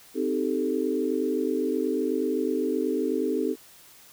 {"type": "chord", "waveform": "sine", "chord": "A half-diminished seventh", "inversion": "first", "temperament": "equal with one note detuned", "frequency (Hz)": [260.1, 311.1, 392, 440], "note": ["C4", "Eb4", "G4", "A4"], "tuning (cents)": [-10, 0, 0, 0], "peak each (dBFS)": -29, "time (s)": [0.14, 3.56], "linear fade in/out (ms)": 50, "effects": ["white hiss -52 dBFS RMS until 4.12 s"]}